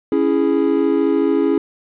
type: chord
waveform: triangle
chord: C# minor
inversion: none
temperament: equal with one note detuned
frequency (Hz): 277.2 / 330.8 / 415.3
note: C#4 / E4 / G#4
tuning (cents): 0 / +6 / 0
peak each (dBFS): -16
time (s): 0.12-1.58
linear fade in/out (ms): 2
effects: resampled to 8000 Hz + 8-bit